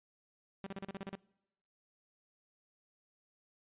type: tone bursts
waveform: sawtooth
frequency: 194.9 Hz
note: G3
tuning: 10 cents flat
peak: -36 dBFS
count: 9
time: 0.64-1.152 s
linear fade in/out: 0 ms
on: 24 ms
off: 37 ms
effects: noise-tail reverb RT60 0.9 s tail -25 dB re dry + resampled to 8000 Hz